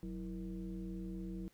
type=tone with frequency modulation; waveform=sine; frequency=185 Hz; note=F#3; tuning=in tune; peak=-40 dBFS; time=0.03-1.48 s; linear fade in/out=0 ms; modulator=143 Hz; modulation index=1.1; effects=pink hiss -70 dBFS RMS until 1.53 s